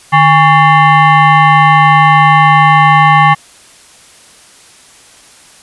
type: tone with frequency modulation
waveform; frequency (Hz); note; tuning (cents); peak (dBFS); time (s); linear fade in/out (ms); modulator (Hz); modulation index
sine; 150.5; D3; +43; -3; 0.12-3.35; 20; 967; 1.7
effects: white hiss -40 dBFS RMS until 5.62 s + resampled to 24000 Hz